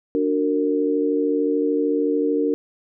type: chord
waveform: sine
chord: D augmented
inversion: none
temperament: just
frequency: 293.7 / 367.1 / 458.9 Hz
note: D4 / F#4 / A#4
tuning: 0 / -14 / -27 cents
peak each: -21 / -26 / -21 dBFS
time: 0.15-2.54 s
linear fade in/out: 0 ms
effects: none